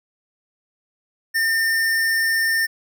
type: tone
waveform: square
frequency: 1808 Hz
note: A6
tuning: 47 cents sharp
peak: -18 dBFS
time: 1.34-2.67 s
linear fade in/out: 20 ms
effects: none